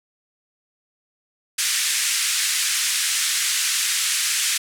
white band-pass noise, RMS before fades -22 dBFS, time 1.58-4.58 s, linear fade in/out 10 ms, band 1600 to 9700 Hz, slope 24 dB/octave, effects none

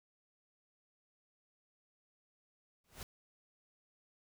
pink noise with exponential growth, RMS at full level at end -42 dBFS, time 2.84-3.03 s, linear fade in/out 2 ms, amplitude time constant 40 ms, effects none

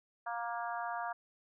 harmonic tone, 234.9 Hz, A#3, 13 cents sharp, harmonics 3 / 4 / 5 / 6 / 7, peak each -39 / -41 / -43 / -45 / -46 dBFS, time 0.26-1.13 s, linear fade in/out 10 ms, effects none

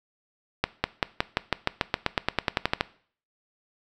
accelerating click train, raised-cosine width 0.3 ms, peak -5 dBFS, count 18, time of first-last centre 0.64-2.809 s, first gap 200 ms, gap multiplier 0.94, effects noise-tail reverb RT60 0.5 s tail -19 dB re dry

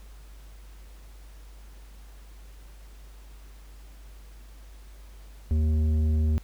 sine tone with tanh clipping, 77.78 Hz, D#2, in tune, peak -22 dBFS, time 5.51-6.38 s, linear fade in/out 0 ms, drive 9 dB, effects added 50 Hz sine -44 dBFS peak until 6.43 s + pink hiss -57 dBFS RMS until 6.43 s

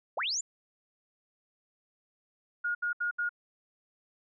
sine linear sweep, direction up, 414.5 to 7380 Hz, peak -29 dBFS, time 0.17-0.41 s, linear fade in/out 5 ms
sine tone bursts, 1432 Hz, F6, 43 cents sharp, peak -28 dBFS, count 4, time 2.64-3.293 s, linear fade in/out 10 ms, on 110 ms, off 71 ms
effects none

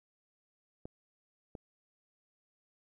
clicks, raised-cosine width 2 ms, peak -30 dBFS, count 2, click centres 0.855 / 1.552 s, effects 12-bit

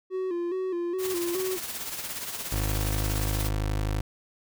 triangle tone with vibrato, 359.9 Hz, F#4, 48 cents flat, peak -25 dBFS, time 0.1-1.59 s, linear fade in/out 50 ms, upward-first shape square, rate 2.4 Hz, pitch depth 68 cents each way
white noise with tremolo, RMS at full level -33 dBFS, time 0.98-3.51 s, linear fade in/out 50 ms, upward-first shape sine, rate 17 Hz, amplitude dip 50%
25% pulse tone, 51.91 Hz, G#1, in tune, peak -22 dBFS, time 2.52-4.01 s, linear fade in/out 5 ms
effects none

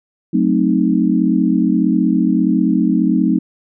sine chord, F# diminished seventh, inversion none, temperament equal, 185 / 220 / 261.6 / 311.1 Hz, F#3 / A3 / C4 / Eb4, 0 / 0 / 0 / 0 cents, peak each -17 dBFS, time 0.33-3.39 s, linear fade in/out 10 ms, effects none

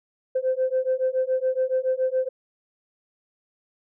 sine beating tone pair, 514 / 521.1 Hz, C5 / C5, -31 / -7 cents, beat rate 7.1 Hz, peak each -23 dBFS, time 0.35-2.29 s, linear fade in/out 10 ms, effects tanh soft clip ceiling -15 dBFS

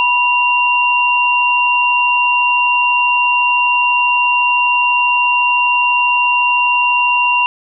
sine tone pair together, 979 / 2767 Hz, B5 / F7, -15 / -17 cents, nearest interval octave + tritone, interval 1798 cents, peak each -13 dBFS, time 0-7.46 s, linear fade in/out 0 ms, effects none

